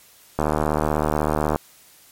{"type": "click train", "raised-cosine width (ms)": 1, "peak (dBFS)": -6, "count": 90, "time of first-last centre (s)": [0.39, 1.56], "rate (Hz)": 76.1, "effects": ["white hiss -51 dBFS RMS until 2.11 s", "MP3 64 kbps"]}